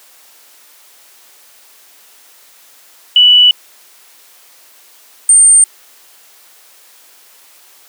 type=tone pair in turn; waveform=sine; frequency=2960 / 8753 Hz; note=F#7 / C#9; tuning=0 / -23 cents; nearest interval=octave + perfect fifth; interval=1877 cents; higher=second; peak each=-3 dBFS; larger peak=neither; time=3.16-3.51 / 5.29-5.64 s; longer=neither; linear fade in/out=2 ms; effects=white hiss -44 dBFS RMS until 7.88 s + high-pass 400 Hz 12 dB/octave